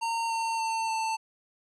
square tone with pitch steps, 917 / 908 / 899.2 / 890.4 Hz, A#5 / A#5 / A5 / A5, -29 / -46 / +37 / +20 cents, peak -28 dBFS, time 0.01-1.17 s, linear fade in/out 20 ms, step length 290 ms, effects resampled to 22050 Hz + 11-bit

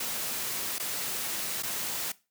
white noise with dropouts, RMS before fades -33 dBFS, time 0-2.12 s, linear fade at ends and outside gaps 5 ms, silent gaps 0.784-0.797 / 1.625-1.632 s, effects noise-tail reverb RT60 0.3 s tail -20 dB re dry + high-pass 100 Hz 12 dB/octave

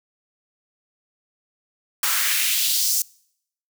white noise with high-pass filter sweep, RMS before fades -21 dBFS, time 2.03-3.02 s, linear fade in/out 2 ms, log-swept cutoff 1100 to 6600 Hz, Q 1.8, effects noise-tail reverb RT60 0.7 s tail -25 dB re dry

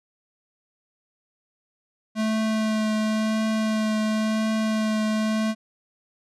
square tone with vibrato, 217.6 Hz, A3, 19 cents flat, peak -22 dBFS, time 2.15-5.55 s, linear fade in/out 50 ms, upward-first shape triangle, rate 0.95 Hz, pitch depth 15 cents each way, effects low-pass 8000 Hz 12 dB/octave

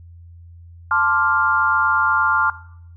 sine chord, D minor seventh, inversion second, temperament equal, 880 / 1046.5 / 1174.7 / 1396.9 Hz, A5 / C6 / D6 / F6, 0 / 0 / 0 / 0 cents, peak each -22 / -22 / -22 / -17 dBFS, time 0.91-2.5 s, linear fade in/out 2 ms, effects noise-tail reverb RT60 0.7 s tail -18 dB re dry + added 85 Hz sine -39 dBFS peak until 2.96 s

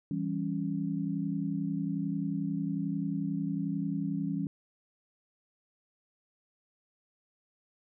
sine chord, C# diminished, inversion first, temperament equal, 164.81 / 196 / 277.2 Hz, E3 / G3 / C#4, 0 / 0 / 0 cents, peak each -34 dBFS, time 0.11-4.47 s, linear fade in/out 2 ms, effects none

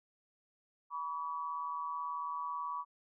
sine tone pair together, 977.8 / 1136 Hz, B5 / C#6, -18 / +42 cents, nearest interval minor third, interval 260 cents, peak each -40 / -38 dBFS, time 0.9-2.85 s, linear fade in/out 50 ms, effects none

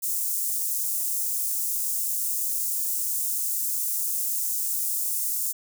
white high-pass noise, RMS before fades -27 dBFS, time 0.02-5.53 s, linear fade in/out 20 ms, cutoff 7000 Hz, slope 24 dB/octave, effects none

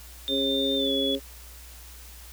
sine tone with pitch glide, 3599 to 3397 Hz, A7 to G#7, +38 to +38 cents, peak -26 dBFS, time 0.28-1.15 s, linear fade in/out 0 ms, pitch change -100 cents, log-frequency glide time 0.76-0.92 s
harmonic tone, 136.3 Hz, C#3, 29 cents flat, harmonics 2 / 3 / 4, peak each -28 / -30 / -30 dBFS, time 0.28-1.2 s, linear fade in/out 50 ms
effects added 60 Hz sine -45 dBFS peak until 2.32 s + white hiss -48 dBFS RMS until 2.32 s

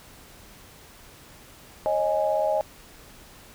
sine chord, C# suspended second, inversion none, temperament equal with one note detuned, 545.8 / 622.3 / 830.6 Hz, C#5 / D#5 / G#5, -27 / 0 / 0 cents, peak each -28 / -23 / -27 dBFS, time 1.86-2.61 s, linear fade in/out 0 ms, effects pink hiss -49 dBFS RMS until 3.54 s

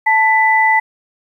sine tone pair together, 880 / 1990.4 Hz, A5 / B6, 0 / +13 cents, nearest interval octave + major second, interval 1413 cents, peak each -12 dBFS, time 0.06-0.8 s, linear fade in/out 10 ms, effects 8-bit

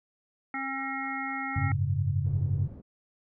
harmonic tone, 269.6 Hz, C#4, 48 cents flat, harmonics 1 / 3 / 5 / 7 / 8, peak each -37 / -37 / -37 / -37 / -37 dBFS, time 0.54-1.72 s, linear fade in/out 2 ms
sine chord, F# suspended second, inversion none, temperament equal, 92.5 / 103.83 / 138.59 Hz, F#2 / G#2 / C#3, 0 / 0 / 0 cents, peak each -29 dBFS, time 1.56-2.68 s, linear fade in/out 5 ms
pink low-pass noise, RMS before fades -44 dBFS, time 2.24-2.82 s, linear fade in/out 20 ms, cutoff 340 Hz, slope 12 dB/octave
effects none

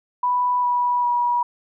sine tone with pitch steps, 987.8 / 977 / 966.4 Hz, B5 / B5 / B5, 0 / -19 / -38 cents, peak -17 dBFS, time 0.23-1.43 s, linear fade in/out 5 ms, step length 400 ms, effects none

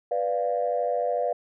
sine chord, B diminished, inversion none, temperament equal, 493.9 / 587.3 / 698.5 Hz, B4 / D5 / F5, 0 / 0 / 0 cents, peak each -27 dBFS, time 0.11-1.33 s, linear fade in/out 5 ms, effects tanh soft clip ceiling -14 dBFS

